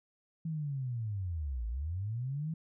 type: linear two-way sweep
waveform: sine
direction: down then up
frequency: 164.81 to 53.6 to 164.81 Hz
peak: -33 dBFS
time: 0.45-2.54 s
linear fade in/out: 5 ms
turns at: 1.67 s
effects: none